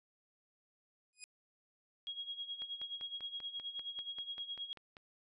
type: tone with exponential growth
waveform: 5% pulse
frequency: 2489 Hz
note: D#7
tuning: in tune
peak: -32 dBFS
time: 1.13-1.24 s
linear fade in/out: 0 ms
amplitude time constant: 22 ms
type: tone with tremolo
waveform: sine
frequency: 3294 Hz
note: G#7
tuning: 15 cents flat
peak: -38 dBFS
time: 2.07-4.73 s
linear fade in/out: 0 ms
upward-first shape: sine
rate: 9.5 Hz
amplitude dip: 75%
type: click train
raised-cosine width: 0.3 ms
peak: -36 dBFS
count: 13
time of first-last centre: 2.62-4.968 s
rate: 5.11 Hz
effects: resampled to 24000 Hz